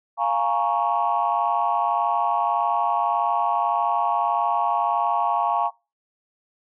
sine chord, Bb minor seventh, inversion second, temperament equal, 698.5 / 830.6 / 932.3 / 1108.7 Hz, F5 / Ab5 / Bb5 / Db6, 0 / 0 / 0 / 0 cents, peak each -24 dBFS, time 0.17-5.71 s, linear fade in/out 50 ms, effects noise-tail reverb RT60 0.3 s tail -25 dB re dry + tanh soft clip ceiling -11 dBFS

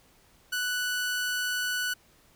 sawtooth tone, 1483 Hz, F#6, 4 cents sharp, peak -24 dBFS, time 0.52-1.94 s, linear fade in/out 10 ms, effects pink hiss -61 dBFS RMS until 2.35 s

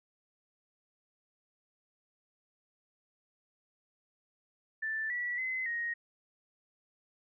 sine tone with pitch steps, 1765 / 1947 / 2043 / 1874 Hz, A6 / B6 / C7 / A#6, +5 / -25 / -42 / +9 cents, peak -32 dBFS, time 4.82-5.94 s, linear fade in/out 10 ms, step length 280 ms, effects none

